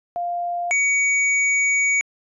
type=tone pair in turn; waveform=sine / square; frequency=698.5 / 2250 Hz; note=F5 / C#7; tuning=0 / +25 cents; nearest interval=octave + minor sixth; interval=2025 cents; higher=second; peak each=-22 / -17 dBFS; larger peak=second; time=0.16-0.71 / 0.71-2.01 s; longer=second; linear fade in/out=0 ms; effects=resampled to 22050 Hz